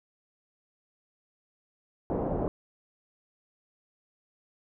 white low-pass noise, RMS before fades -30 dBFS, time 2.1-2.48 s, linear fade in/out 0 ms, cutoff 680 Hz, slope 24 dB/octave, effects none

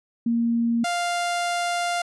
sine / sawtooth tone pair in turn, 233.1 / 698.5 Hz, A#3 / F5, 0 / 0 cents, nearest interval octave + perfect fifth, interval 1900 cents, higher second, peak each -19 dBFS, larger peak neither, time 0.26-0.84 / 0.84-2.02 s, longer second, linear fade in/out 5 ms, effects resampled to 24000 Hz

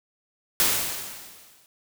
white noise with exponential decay, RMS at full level -19 dBFS, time 0.6-1.66 s, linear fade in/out 0 ms, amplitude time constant 230 ms, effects none

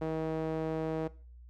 sawtooth tone with band-pass filter, 159.2 Hz, D#3, 40 cents sharp, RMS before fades -34 dBFS, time 0.01-1.08 s, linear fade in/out 10 ms, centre 490 Hz, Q 1.3, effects noise-tail reverb RT60 0.4 s tail -19 dB re dry + added 60 Hz sine -49 dBFS peak until 1.49 s

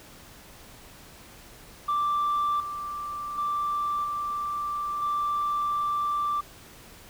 sine tone with level steps, 1174.7 Hz, D6, in tune, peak -21 / -31 / -24 / -27 / -23 dBFS, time 1.88-6.41 s, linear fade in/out 10 ms, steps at 2.6 / 3.38 / 4.04 / 5.02 s, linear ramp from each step 2 ms, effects tanh soft clip ceiling -21 dBFS + pink hiss -49 dBFS RMS until 7.09 s

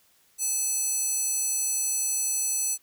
square tone with high-pass filter, 864 Hz, A5, 32 cents flat, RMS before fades -27 dBFS, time 0.38-2.78 s, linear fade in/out 50 ms, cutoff 7700 Hz, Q 3.2, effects white hiss -63 dBFS RMS until 2.82 s

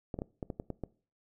clicks, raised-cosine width 2 ms, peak -23 dBFS, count 8, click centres 0.142 / 0.189 / 0.219 / 0.428 / 0.502 / 0.599 / 0.703 / 0.837 s, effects noise-tail reverb RT60 0.4 s tail -21 dB re dry

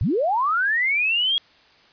sine linear sweep, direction up, 70.8 to 3322 Hz, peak -18 dBFS, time 0.01-1.38 s, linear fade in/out 0 ms, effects white hiss -54 dBFS RMS until 1.92 s + resampled to 11025 Hz

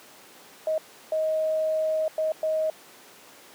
sine tone bursts at uneven times, 629 Hz, D#5, 19 cents sharp, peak -22 dBFS, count 4, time 0.67-0.78 / 1.12-2.08 / 2.18-2.32 / 2.43-2.7 s, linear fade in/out 2 ms, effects pink hiss -49 dBFS RMS until 3.54 s + high-pass 300 Hz 12 dB/octave

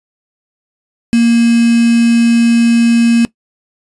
sine tone with quantisation, 233.1 Hz, A#3, in tune, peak -6 dBFS, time 1.13-3.25 s, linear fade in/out 0 ms, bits 3, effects noise-tail reverb RT60 0.1 s tail -20 dB re dry + resampled to 24000 Hz

